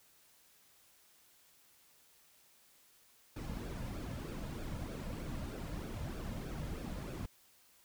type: noise with flanger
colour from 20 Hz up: brown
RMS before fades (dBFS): -42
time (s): 3.36-7.26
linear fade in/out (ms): 5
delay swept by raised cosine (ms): 0.98 to 2.68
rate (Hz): 3.2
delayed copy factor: -0.6
effects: white hiss -66 dBFS RMS until 7.84 s